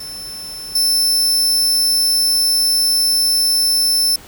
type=tone with level steps; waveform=sawtooth; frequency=5300 Hz; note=E8; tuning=9 cents sharp; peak=-25 / -10 dBFS; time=0-4.16 s; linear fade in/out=5 ms; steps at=0.75 s; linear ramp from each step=5 ms; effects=pink hiss -40 dBFS RMS until 4.27 s